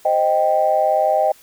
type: chord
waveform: sine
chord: C minor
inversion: none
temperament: equal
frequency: 523.3 / 622.3 / 784 Hz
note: C5 / Eb5 / G5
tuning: 0 / 0 / 0 cents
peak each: -22 / -16 / -17 dBFS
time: 0.05-1.32 s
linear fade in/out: 5 ms
effects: tanh soft clip ceiling -4 dBFS + white hiss -49 dBFS RMS until 1.42 s